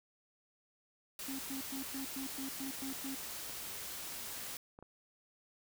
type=noise; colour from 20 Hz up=white; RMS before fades=-44 dBFS; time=1.19-4.57 s; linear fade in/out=2 ms
type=tone bursts; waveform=triangle; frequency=269.3 Hz; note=C#4; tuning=50 cents flat; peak=-38 dBFS; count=9; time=1.28-3.15 s; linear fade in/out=5 ms; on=110 ms; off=110 ms
type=clicks; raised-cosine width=1 ms; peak=-38 dBFS; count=5; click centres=2.82 / 2.902 / 3.497 / 4.789 / 4.826 s
effects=none